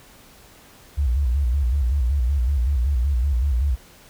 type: tone with vibrato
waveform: sine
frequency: 65.41 Hz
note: C2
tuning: in tune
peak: -17 dBFS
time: 0.97-3.76 s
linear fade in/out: 20 ms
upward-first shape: square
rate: 5.3 Hz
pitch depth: 150 cents each way
effects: pink hiss -49 dBFS RMS until 4.09 s